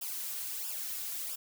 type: noise with flanger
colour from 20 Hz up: blue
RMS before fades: -38 dBFS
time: 0.01-1.36 s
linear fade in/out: 10 ms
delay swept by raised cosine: 0.48 to 3.08 ms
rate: 1.5 Hz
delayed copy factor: -0.75
effects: none